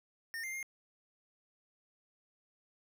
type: tone with pitch steps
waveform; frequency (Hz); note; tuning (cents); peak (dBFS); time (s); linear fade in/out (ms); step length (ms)
square; 1825 / 2099 / 2123; A#6 / C7 / C7; -37 / +5 / +25; -39; 0.34-0.628; 0; 96
effects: none